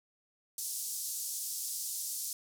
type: band-pass noise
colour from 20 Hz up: white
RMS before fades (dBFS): -38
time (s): 0.58-2.33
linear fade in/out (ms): 2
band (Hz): 5100 to 13000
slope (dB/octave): 24
effects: none